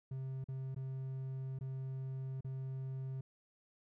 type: tone with dropouts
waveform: triangle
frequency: 132.4 Hz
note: C3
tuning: 21 cents sharp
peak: -37 dBFS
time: 0.11-3.21 s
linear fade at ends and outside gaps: 5 ms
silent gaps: 0.442-0.485 / 0.747-0.762 / 1.589-1.609 / 2.408-2.445 s
effects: none